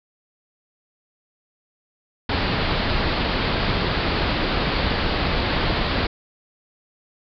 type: low-pass noise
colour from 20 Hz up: pink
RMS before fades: -22 dBFS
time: 2.29-6.07 s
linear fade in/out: 5 ms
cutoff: 4800 Hz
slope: 96 dB/octave
effects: none